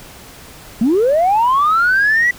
sine linear sweep, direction up, 206.3 to 1975.5 Hz, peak -9 dBFS, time 0.81-2.31 s, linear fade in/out 5 ms, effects tanh soft clip ceiling -7 dBFS + pink hiss -38 dBFS RMS until 2.38 s

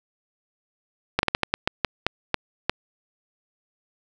slowing click train, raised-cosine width 0.3 ms, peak -3 dBFS, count 11, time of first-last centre 1.19-2.696 s, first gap 41 ms, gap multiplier 1.27, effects none

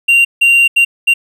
triangle tone bursts at uneven times, 2767 Hz, F7, 17 cents flat, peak -4 dBFS, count 4, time 0.08-0.25 / 0.41-0.68 / 0.76-0.85 / 1.07-1.14 s, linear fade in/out 10 ms, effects none

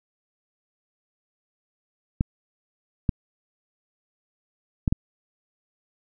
clicks, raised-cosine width 5 ms, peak -8 dBFS, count 4, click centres 2.209 / 3.092 / 4.878 / 4.925 s, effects none

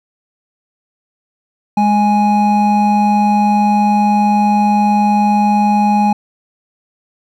triangle tone pair together, 207.7 / 830.6 Hz, G#3 / G#5, 0 / 0 cents, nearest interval 2 octaves, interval 2400 cents, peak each -10 dBFS, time 1.77-6.13 s, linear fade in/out 5 ms, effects none

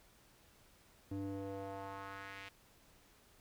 square tone with band-pass filter sweep, 98 Hz, G2, in tune, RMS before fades -45 dBFS, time 1.11-2.49 s, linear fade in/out 5 ms, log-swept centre 250 to 2500 Hz, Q 1.8, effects pink hiss -66 dBFS RMS until 3.4 s

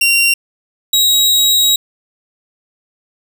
sawtooth tone pair in turn, 2759 / 3824 Hz, F7 / A#7, -22 / +43 cents, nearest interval tritone, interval 565 cents, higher second, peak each -6 dBFS, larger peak neither, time 0.01-0.34 / 0.93-1.76 s, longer second, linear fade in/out 5 ms, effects none

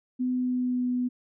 sine tone with pitch glide, 252.2 to 248.3 Hz, B3 to B3, +36 to +9 cents, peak -24 dBFS, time 0.19-1.09 s, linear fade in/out 20 ms, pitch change -27 cents, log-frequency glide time 0.31-0.9 s, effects none

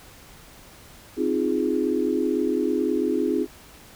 sine chord, F minor seventh, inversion second, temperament equal, 261.6 / 311.1 / 349.2 / 415.3 Hz, C4 / Eb4 / F4 / Ab4, 0 / 0 / 0 / 0 cents, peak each -26 dBFS, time 1.16-3.47 s, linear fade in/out 50 ms, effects pink hiss -48 dBFS RMS until 3.95 s

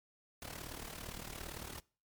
pink noise with amplitude modulation, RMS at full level -43 dBFS, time 0.42-1.8 s, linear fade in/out 0 ms, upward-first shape sine, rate 37.6 Hz, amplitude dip 75%, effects noise-tail reverb RT60 0.4 s tail -24 dB re dry + MP3 96 kbps

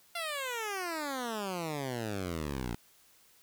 10% pulse exponential sweep, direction down, 698.5 to 56.1 Hz, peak -26 dBFS, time 0.15-2.75 s, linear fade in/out 5 ms, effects white hiss -63 dBFS RMS until 3.42 s

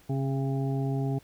harmonic tone with a mistuned harmonic, 135.8 Hz, C#3, 35 cents flat, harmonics 1 / 2 / 3 / 5 / 6, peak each -27 / -33 / -36 / -41 / -43 dBFS, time 0.09-1.19 s, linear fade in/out 10 ms, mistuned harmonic 6, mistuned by -20 cents, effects pink hiss -59 dBFS RMS until 1.23 s

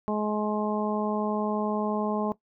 harmonic tone, 211.4 Hz, G#3, 31 cents sharp, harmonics 1 / 2 / 3 / 4 / 5, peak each -28 / -31 / -33 / -34 / -35 dBFS, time 0.08-2.32 s, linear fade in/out 0 ms, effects noise-tail reverb RT60 0.1 s tail -17 dB re dry

